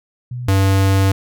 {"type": "tone pair in turn", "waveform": ["sine", "square"], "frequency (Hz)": [123.47, 96.89], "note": ["B2", "G2"], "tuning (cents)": [0, -20], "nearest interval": "major third", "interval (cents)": 420, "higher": "first", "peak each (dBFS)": [-23, -12], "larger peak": "second", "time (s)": [[0.31, 0.48], [0.48, 1.12]], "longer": "second", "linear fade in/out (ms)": 5, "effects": []}